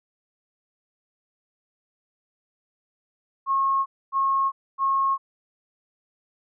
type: tone bursts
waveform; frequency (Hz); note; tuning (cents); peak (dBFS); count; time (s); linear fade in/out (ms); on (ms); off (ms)
sine; 1086; C#6; -36; -19; 3; 3.46-5.18; 50; 400; 260
effects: none